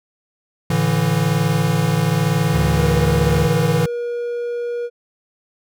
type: chord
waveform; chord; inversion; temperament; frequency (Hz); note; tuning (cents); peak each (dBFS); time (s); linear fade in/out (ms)
square; A suspended fourth; none; equal with one note detuned; 110 / 143.81 / 164.81; A2 / D3 / E3; 0 / -36 / 0; -23 / -20 / -19; 0.7-3.86; 5
type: tone with vibrato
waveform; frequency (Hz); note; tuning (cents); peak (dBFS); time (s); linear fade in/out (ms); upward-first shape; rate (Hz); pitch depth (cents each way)
square; 73.42; D2; 0; -21; 2.54-3.46; 5; square; 6.4; 23
type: tone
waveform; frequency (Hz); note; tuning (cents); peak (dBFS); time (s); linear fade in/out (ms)
triangle; 478; A#4; +43; -19; 2.76-4.9; 50
effects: none